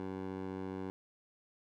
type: tone with band-pass filter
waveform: 15% pulse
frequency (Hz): 94.7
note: F#2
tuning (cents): +41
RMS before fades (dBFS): -41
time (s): 0-0.9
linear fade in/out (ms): 0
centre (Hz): 440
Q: 0.74
effects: none